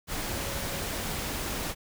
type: tone in noise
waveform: sine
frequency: 554.4 Hz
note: C#5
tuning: in tune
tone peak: -43 dBFS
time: 0.28-0.83 s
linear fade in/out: 50 ms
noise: pink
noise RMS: -33 dBFS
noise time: 0.07-1.75 s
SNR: -13 dB
effects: none